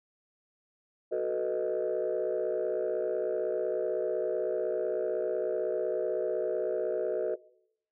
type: chord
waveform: sine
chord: B dominant seventh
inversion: second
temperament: equal with one note detuned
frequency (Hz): 370 / 440 / 495.9 / 622.3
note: F#4 / A4 / B4 / D#5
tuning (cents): 0 / 0 / +7 / 0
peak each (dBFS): -32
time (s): 1.11-7.36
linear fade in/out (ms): 20
effects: noise-tail reverb RT60 0.7 s tail -20 dB re dry + tanh soft clip ceiling -22 dBFS

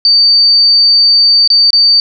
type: tone with dropouts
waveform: sine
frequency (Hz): 4600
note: D8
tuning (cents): -37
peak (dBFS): -4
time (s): 0.05-2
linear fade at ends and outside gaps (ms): 1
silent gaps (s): 1.476-1.502 / 1.705-1.731
effects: none

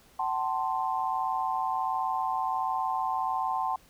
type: chord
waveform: sine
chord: F# diminished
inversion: none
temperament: equal with one note detuned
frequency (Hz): 758.6 / 880 / 1046.5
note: F#5 / A5 / C6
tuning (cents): +43 / 0 / 0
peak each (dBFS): -31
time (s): 0.19-3.76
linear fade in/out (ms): 5
effects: pink hiss -59 dBFS RMS until 3.89 s

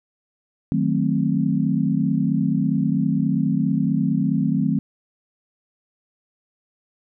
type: chord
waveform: sine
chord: D# diminished seventh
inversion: none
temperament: equal with one note detuned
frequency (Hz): 155.56 / 185 / 220 / 263.1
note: D#3 / F#3 / A3 / C4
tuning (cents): 0 / 0 / 0 / +10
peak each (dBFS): -23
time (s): 0.72-4.79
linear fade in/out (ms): 0
effects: none

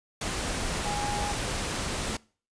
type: tone in noise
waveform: sine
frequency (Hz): 824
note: G#5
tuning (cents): -14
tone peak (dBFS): -31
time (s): 0.85-1.32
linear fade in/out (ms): 5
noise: pink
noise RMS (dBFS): -31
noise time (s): 0.21-2.17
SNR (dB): -3
effects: noise-tail reverb RT60 0.4 s tail -23 dB re dry + resampled to 22050 Hz

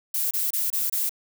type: noise bursts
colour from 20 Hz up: violet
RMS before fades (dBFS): -25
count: 5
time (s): 0.14-1.094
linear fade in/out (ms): 5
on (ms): 170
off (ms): 26
effects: none

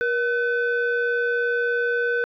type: tone pair together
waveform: sine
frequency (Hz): 476.3 / 1512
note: A#4 / F#6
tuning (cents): +37 / +37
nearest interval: octave + minor sixth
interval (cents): 2000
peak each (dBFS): -21 / -21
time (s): 0.01-2.24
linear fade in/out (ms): 0
effects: tanh soft clip ceiling -16 dBFS

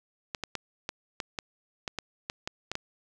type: clicks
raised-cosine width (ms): 0.2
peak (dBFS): -15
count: 12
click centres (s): 0.348 / 0.437 / 0.553 / 0.891 / 1.202 / 1.388 / 1.878 / 1.987 / 2.299 / 2.475 / 2.716 / 2.754
effects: none

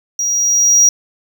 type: tone with level ramp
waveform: triangle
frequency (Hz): 5740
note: F8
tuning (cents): +47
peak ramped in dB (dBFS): -14 to -4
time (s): 0.19-0.89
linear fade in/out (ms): 2
effects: none

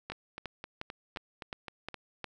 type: two click trains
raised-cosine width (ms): 0.3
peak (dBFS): -24 / -21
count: 8 / 7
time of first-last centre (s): 0.12-1.943 / 0.1-2.243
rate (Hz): 3.84 / 2.8
effects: none

